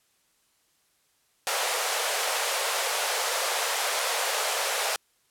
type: high-pass noise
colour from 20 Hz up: pink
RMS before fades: -27 dBFS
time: 1.47-4.96 s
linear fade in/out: 0 ms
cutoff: 470 Hz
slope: 48 dB/octave
effects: white hiss -68 dBFS RMS until 5.3 s + low-pass 12000 Hz 12 dB/octave